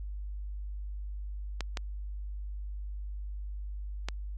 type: clicks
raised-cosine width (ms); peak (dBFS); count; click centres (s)
0.2; -16; 3; 1.607 / 1.772 / 4.086
effects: added 50 Hz sine -35 dBFS peak until 4.37 s + MP3 64 kbps